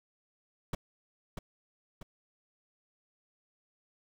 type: noise with echo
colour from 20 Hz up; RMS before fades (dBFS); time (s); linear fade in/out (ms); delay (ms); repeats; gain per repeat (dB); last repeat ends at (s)
brown; -32; 0.73-0.75; 5; 640; 2; -6; 2.03
effects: none